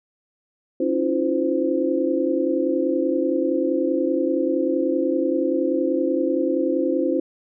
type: tone cluster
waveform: sine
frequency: 274.9 / 319.8 / 350.3 / 517 Hz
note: C#4 / D#4 / F4 / C5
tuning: -14 / +48 / +5 / -21 cents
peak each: -24 dBFS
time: 0.8-7.2 s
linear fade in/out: 5 ms
effects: none